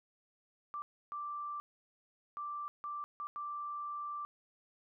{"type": "tone bursts at uneven times", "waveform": "sine", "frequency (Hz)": 1174.7, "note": "D6", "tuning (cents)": 0, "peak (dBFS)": -38, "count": 6, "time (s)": [[0.74, 0.82], [1.12, 1.6], [2.37, 2.68], [2.84, 3.04], [3.2, 3.27], [3.36, 4.25]], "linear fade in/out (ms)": 0, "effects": []}